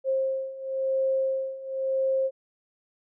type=beating tone pair; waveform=sine; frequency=531 / 531.96 Hz; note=C5 / C5; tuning=+25 / +29 cents; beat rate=0.96 Hz; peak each=-29 / -26 dBFS; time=0.04-2.31 s; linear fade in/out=50 ms; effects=none